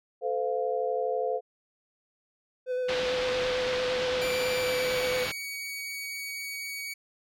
sine chord, F major, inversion first, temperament equal with one note detuned, 440 / 512.2 / 698.5 Hz, A4 / C5 / F5, 0 / -37 / 0 cents, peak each -31 / -29 / -32 dBFS, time 0.21-1.41 s, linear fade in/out 50 ms
triangle tone with vibrato, 504 Hz, B4, 35 cents sharp, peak -25 dBFS, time 2.66-5.28 s, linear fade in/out 50 ms, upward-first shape square, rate 8.9 Hz, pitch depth 14 cents each way
white low-pass noise, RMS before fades -34 dBFS, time 2.88-5.32 s, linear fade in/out 10 ms, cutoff 4100 Hz, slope 24 dB/octave
sawtooth tone with pitch glide, 2349 to 2252 Hz, D7 to C#7, 0 to +27 cents, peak -31 dBFS, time 4.21-6.94 s, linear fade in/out 10 ms, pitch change -73 cents, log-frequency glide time 4.53-5.14 s
effects none

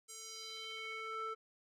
square tone with band-pass filter sweep, 443 Hz, A4, 12 cents sharp, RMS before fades -45 dBFS, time 0.08-1.35 s, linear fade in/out 20 ms, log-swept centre 8100 to 1100 Hz, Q 2.5, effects none

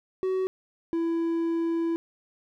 triangle tone pair in turn, 375.8 / 332.7 Hz, F#4 / E4, +27 / +16 cents, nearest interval major second, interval 211 cents, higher first, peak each -22 dBFS, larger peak neither, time 0.23-0.47 / 0.93-1.96 s, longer second, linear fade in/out 0 ms, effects none

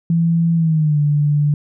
sine tone with pitch glide, 167 to 147.07 Hz, E3 to D3, +23 to +3 cents, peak -12 dBFS, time 0.1-1.54 s, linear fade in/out 2 ms, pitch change -220 cents, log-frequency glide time 0.55-0.99 s, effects none

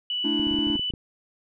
sine tone with pitch glide, 2960 to 2981 Hz, F#7 to F#7, 0 to +12 cents, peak -25 dBFS, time 0.1-0.91 s, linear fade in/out 2 ms, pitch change +12 cents, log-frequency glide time 0.41-0.73 s
triangle chord, A suspended fourth, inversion none, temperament equal, 220 / 293.7 / 329.6 Hz, A3 / D4 / E4, 0 / 0 / 0 cents, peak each -29 / -24 / -27 dBFS, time 0.24-0.77 s, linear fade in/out 10 ms
clicks, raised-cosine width 3 ms, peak -23 dBFS, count 11, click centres 0.397 / 0.47 / 0.512 / 0.543 / 0.588 / 0.67 / 0.701 / 0.755 / 0.795 / 0.903 / 0.938 s
effects none

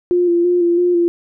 sine tone with vibrato, 349.2 Hz, F4, in tune, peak -11 dBFS, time 0.11-1.08 s, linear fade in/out 0 ms, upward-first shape square, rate 3 Hz, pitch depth 25 cents each way, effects none

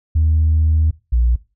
sine tone pair in turn, 78.7 / 59.23 Hz, D#2 / A#1, +20 / +28 cents, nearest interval perfect fourth, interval 492 cents, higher first, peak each -10 dBFS, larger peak neither, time 0.15-0.91 / 1.12-1.36 s, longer first, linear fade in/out 10 ms, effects noise-tail reverb RT60 0.3 s tail -20 dB re dry + tanh soft clip ceiling -8 dBFS

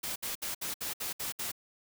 white noise bursts, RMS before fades -36 dBFS, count 8, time 0.03-1.518 s, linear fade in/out 10 ms, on 130 ms, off 64 ms, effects none

